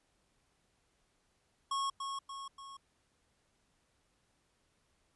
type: tone with echo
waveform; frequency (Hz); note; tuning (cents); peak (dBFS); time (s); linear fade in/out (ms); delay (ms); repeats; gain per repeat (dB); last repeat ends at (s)
square; 1096; C#6; -20; -33; 1.71-1.9; 5; 290; 3; -5; 2.77
effects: pink hiss -75 dBFS RMS until 5.15 s + resampled to 24000 Hz